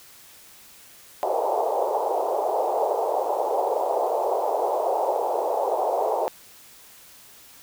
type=band-pass noise; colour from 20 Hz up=white; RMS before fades=-24 dBFS; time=1.23-6.28 s; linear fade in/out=0 ms; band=410 to 880 Hz; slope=48 dB/octave; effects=white hiss -49 dBFS RMS until 7.62 s